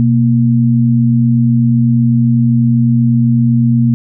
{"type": "tone pair together", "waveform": "sine", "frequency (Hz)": [125.13, 233.1], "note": ["B2", "A#3"], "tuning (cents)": [23, 0], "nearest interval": "major seventh", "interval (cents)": 1077, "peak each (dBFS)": -10, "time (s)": [0, 3.94], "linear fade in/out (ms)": 0, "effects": []}